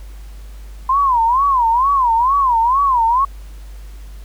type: tone with vibrato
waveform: sine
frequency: 1012 Hz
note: B5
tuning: 42 cents sharp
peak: -11 dBFS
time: 0.89-3.25 s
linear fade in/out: 5 ms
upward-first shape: sine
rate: 2.2 Hz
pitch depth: 200 cents each way
effects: added 50 Hz sine -31 dBFS peak until 4.24 s + pink hiss -48 dBFS RMS until 4.24 s